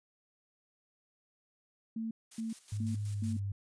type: tone bursts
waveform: sine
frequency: 224.4 Hz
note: A3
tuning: 34 cents sharp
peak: -34 dBFS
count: 4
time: 1.96-3.37 s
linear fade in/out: 5 ms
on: 150 ms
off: 270 ms
type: noise with tremolo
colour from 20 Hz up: blue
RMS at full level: -49 dBFS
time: 2.31-3.4 s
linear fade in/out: 10 ms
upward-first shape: square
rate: 5.4 Hz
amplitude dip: 65%
type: tone with pitch glide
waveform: sine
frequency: 103.83 to 99.6 Hz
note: G#2 to G2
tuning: 0 to +28 cents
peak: -33 dBFS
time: 2.72-3.52 s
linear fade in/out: 5 ms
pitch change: -72 cents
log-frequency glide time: 3.04-3.34 s
effects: resampled to 22050 Hz